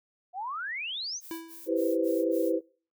sine exponential sweep, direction up, 696 to 6645 Hz, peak -32 dBFS, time 0.33-1.21 s, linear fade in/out 50 ms
violet noise bursts, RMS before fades -46 dBFS, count 5, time 1.2-2.524 s, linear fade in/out 50 ms, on 220 ms, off 56 ms
square tone with exponential decay, 329.3 Hz, E4, 2 cents flat, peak -33 dBFS, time 1.31-1.77 s, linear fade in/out 1 ms, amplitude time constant 99 ms
sine chord, C major seventh, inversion first, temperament equal, 329.6 / 392 / 493.9 / 523.3 Hz, E4 / G4 / B4 / C5, 0 / 0 / 0 / 0 cents, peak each -28 / -32 / -29 / -31 dBFS, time 1.66-2.61 s, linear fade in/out 50 ms
effects noise-tail reverb RT60 0.4 s tail -24 dB re dry

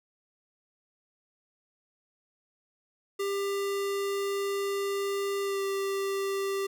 square tone with pitch glide, 397.7 to 392.5 Hz, G4 to G4, +25 to +2 cents, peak -29 dBFS, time 3.19-6.67 s, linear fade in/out 10 ms, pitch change -23 cents, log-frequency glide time 5.42-5.63 s, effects none

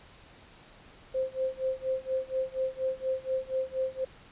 sine tone with tremolo, 523.3 Hz, C5, in tune, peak -25 dBFS, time 1.14-4.05 s, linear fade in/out 10 ms, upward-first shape sine, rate 4.2 Hz, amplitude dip 95%, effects pink hiss -54 dBFS RMS until 4.31 s + resampled to 8000 Hz

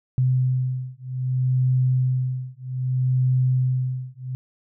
sine beating tone pair, 127.9 / 128.53 Hz, C3 / C3, -39 / -30 cents, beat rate 0.63 Hz, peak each -22 dBFS, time 0.18-4.35 s, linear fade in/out 0 ms, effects none

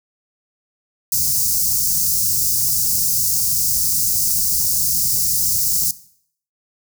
white band-stop noise, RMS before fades -18 dBFS, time 1.12-5.91 s, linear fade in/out 2 ms, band 190 to 4900 Hz, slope 48 dB/octave, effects noise-tail reverb RT60 0.6 s tail -17 dB re dry

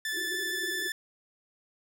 sawtooth tone with vibrato, 1751 Hz, A6, 9 cents flat, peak -27 dBFS, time 0.05-0.92 s, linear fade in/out 2 ms, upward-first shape square, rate 13 Hz, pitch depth 11 cents each way
pink band-pass noise, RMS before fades -42 dBFS, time 0.12-0.89 s, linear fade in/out 10 ms, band 340 to 390 Hz, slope 96 dB/octave
effects none

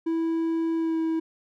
triangle tone with pitch glide, 328.1 to 323.8 Hz, E4 to E4, -8 to -31 cents, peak -21 dBFS, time 0.06-1.2 s, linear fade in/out 10 ms, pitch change -23 cents, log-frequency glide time 0.76-0.98 s, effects none

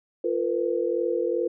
sine tone cluster, 346.6 / 458.5 / 501 Hz, F4 / A#4 / B4, -13 / -29 / +25 cents, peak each -27 dBFS, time 0.24-1.48 s, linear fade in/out 5 ms, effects none

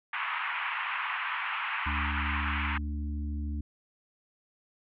pink band-pass noise, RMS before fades -33 dBFS, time 0.13-2.78 s, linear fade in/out 5 ms, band 920 to 2800 Hz, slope 48 dB/octave
harmonic tone, 73.42 Hz, D2, in tune, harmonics 1 / 3 / 4, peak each -31 / -41 / -43 dBFS, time 1.86-3.61 s, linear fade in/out 5 ms
effects none

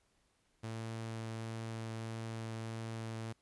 sawtooth tone, 112.7 Hz, A2, 42 cents sharp, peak -36 dBFS, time 0.63-3.33 s, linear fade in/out 10 ms, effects pink hiss -75 dBFS RMS until 3.41 s + resampled to 24000 Hz

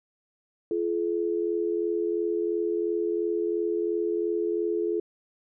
sine tone pair together, 343.8 / 426.7 Hz, F4 / G#4, -27 / +47 cents, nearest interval major third, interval 374 cents, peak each -27 dBFS, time 0.71-5 s, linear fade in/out 2 ms, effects none

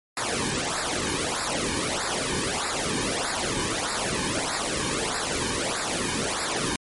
pink noise with flanger, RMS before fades -27 dBFS, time 0.17-6.76 s, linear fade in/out 2 ms, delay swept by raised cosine 0.32 to 1.52 ms, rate 1.6 Hz, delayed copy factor -0.85, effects MP3 48 kbps

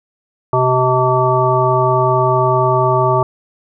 harmonic tone, 127.8 Hz, C3, 40 cents flat, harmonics 1 / 3 / 5 / 7 / 9, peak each -17 / -17 / -17 / -17 / -17 dBFS, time 0.53-3.23 s, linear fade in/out 2 ms, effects none

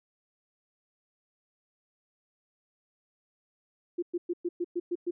sine tone bursts, 349.2 Hz, F4, in tune, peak -27 dBFS, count 8, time 3.98-5.11 s, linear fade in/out 10 ms, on 45 ms, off 110 ms, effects none

